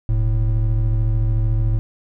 triangle tone pair together, 41.2 / 110 Hz, E1 / A2, 0 / 0 cents, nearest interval octave + perfect fourth, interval 1700 cents, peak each -16 dBFS, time 0.09-1.79 s, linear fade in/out 0 ms, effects none

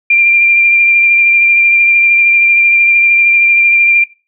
sine tone with vibrato, 2380 Hz, D7, 22 cents sharp, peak -5 dBFS, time 0.1-4.04 s, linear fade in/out 5 ms, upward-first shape sine, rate 13 Hz, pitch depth 15 cents each way, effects noise-tail reverb RT60 0.3 s tail -19 dB re dry

